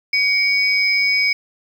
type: tone pair together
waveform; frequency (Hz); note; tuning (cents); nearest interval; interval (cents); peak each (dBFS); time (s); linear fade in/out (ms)
sine; 2251 / 5050; C#7 / D#8; +26 / +25; octave + major second; 1399; -15 / -20; 0.13-1.33; 5
effects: 7-bit